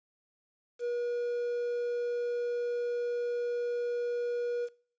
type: tone with quantisation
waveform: triangle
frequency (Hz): 481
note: B4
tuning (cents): -46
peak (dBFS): -28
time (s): 0.79-4.69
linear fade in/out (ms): 50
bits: 9
effects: noise-tail reverb RT60 0.4 s tail -20 dB re dry + resampled to 16000 Hz